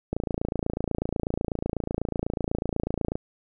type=click train; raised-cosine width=2 ms; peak=-13 dBFS; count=86; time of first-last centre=0.13-3.155 s; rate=28.1 Hz; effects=none